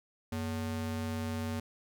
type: ring-modulated tone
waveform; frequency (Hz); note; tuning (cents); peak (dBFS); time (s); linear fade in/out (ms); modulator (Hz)
square; 163.8; E3; -11; -31; 0.32-1.6; 5; 71.1
effects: none